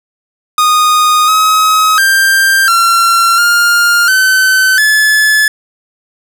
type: tone with pitch steps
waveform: 45% pulse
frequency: 1235 / 1272 / 1583 / 1365 / 1407 / 1527 / 1723 Hz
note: D#6 / D#6 / G6 / F6 / F6 / G6 / A6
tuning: -13 / +38 / +17 / -40 / +12 / -46 / -37 cents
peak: -6 dBFS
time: 0.58-5.48 s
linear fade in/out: 2 ms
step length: 700 ms
effects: none